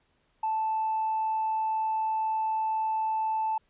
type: tone with hard clipping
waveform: sine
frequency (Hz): 878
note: A5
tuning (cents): -4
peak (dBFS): -26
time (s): 0.43-3.58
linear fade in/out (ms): 5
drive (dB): 1
effects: pink hiss -70 dBFS RMS until 3.69 s + resampled to 8000 Hz